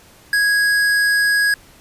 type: tone with hard clipping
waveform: triangle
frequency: 1657 Hz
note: G#6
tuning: 4 cents flat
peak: -15 dBFS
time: 0.33-1.54 s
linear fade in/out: 2 ms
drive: 17 dB
effects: pink hiss -47 dBFS RMS until 1.8 s + resampled to 32000 Hz